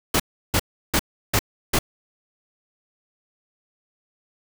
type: noise bursts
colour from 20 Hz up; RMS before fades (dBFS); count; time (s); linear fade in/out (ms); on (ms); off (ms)
pink; -19; 5; 0.14-1.79; 5; 58; 340
effects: none